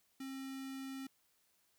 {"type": "tone with notch filter", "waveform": "square", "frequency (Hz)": 267.7, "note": "C4", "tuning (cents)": 40, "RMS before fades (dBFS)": -45, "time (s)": [0.2, 1.07], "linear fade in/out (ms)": 5, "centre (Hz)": 670, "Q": 0.94, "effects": ["white hiss -75 dBFS RMS until 1.78 s"]}